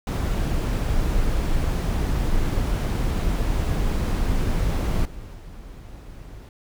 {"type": "noise with level steps", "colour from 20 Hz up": "brown", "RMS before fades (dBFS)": [-22, -37, -39], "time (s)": [0.07, 6.49], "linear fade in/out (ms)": 2, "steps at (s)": [5.05, 5.34], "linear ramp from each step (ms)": 5, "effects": []}